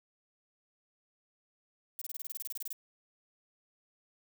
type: noise bursts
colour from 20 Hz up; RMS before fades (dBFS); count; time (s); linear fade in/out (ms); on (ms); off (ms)
violet; -39; 15; 1.99-2.729; 2; 25; 26
effects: none

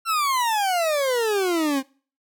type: exponential sweep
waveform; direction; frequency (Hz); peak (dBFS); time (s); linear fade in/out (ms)
40% pulse; down; 1374 to 260; -19; 0.05-1.83; 50
effects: noise-tail reverb RT60 0.4 s tail -23 dB re dry

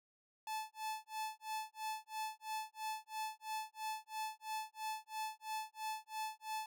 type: tone with tremolo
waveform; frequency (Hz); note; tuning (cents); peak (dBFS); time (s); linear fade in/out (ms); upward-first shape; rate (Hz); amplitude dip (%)
45% pulse; 870; A5; -20; -38; 0.47-6.66; 2; sine; 3; 100
effects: none

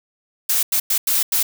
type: noise bursts at uneven times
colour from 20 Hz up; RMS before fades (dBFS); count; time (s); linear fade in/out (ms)
blue; -18; 5; 0.49-0.63 / 0.72-0.8 / 0.9-0.98 / 1.07-1.23 / 1.32-1.43; 5
effects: none

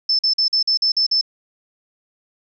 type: tone bursts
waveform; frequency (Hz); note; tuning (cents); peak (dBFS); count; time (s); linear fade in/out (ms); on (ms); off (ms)
sine; 5274; E8; 0; -14; 8; 0.09-1.212; 5; 100; 46
effects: none

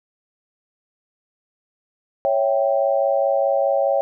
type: chord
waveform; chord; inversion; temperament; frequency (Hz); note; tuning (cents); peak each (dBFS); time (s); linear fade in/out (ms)
sine; C# diminished; none; equal; 554.4 / 659.3 / 784; C#5 / E5 / G5; 0 / 0 / 0; -18 / -22 / -23; 2.25-4.01; 0
effects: none

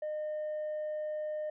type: tone with tanh clipping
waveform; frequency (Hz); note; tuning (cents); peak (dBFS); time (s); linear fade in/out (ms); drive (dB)
sine; 610; D#5; -34; -34; 0.02-1.5; 5; 1
effects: none

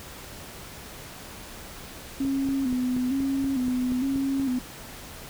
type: tone with vibrato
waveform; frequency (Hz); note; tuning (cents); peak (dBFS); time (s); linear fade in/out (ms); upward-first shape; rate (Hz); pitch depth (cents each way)
sine; 261.6; C4; 0; -23; 2.2-4.59; 5; square; 1.1; 68
type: click train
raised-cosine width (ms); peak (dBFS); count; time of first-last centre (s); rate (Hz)
3; -23; 10; 2.25-4.398; 4.19
effects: pink hiss -42 dBFS RMS until 5.29 s

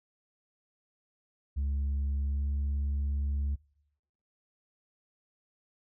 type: tone with pitch glide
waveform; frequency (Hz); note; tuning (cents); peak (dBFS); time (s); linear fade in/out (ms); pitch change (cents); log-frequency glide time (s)
sine; 69.9 to 70.71; C#2 to C#2; +15 to +35; -25; 1.56-3.56; 20; +20; 2.27-2.46
effects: noise-tail reverb RT60 0.9 s tail -26 dB re dry + tanh soft clip ceiling -27 dBFS

